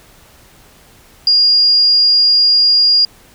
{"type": "tone", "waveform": "sine", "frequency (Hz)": 4836, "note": "D8", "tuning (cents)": 50, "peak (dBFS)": -7, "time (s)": [1.27, 3.05], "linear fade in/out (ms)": 2, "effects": ["pink hiss -45 dBFS RMS until 3.34 s"]}